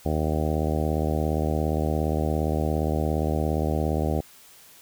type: harmonic tone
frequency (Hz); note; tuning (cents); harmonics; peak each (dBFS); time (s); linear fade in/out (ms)
77.3; D#2; -11; 1 / 2 / 3 / 4 / 5 / 6 / 7 / 8 / 9 / 10; -26 / -29 / -31 / -32 / -33 / -34 / -34 / -35 / -36 / -36; 0.05-4.21; 10
effects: white hiss -51 dBFS RMS until 4.81 s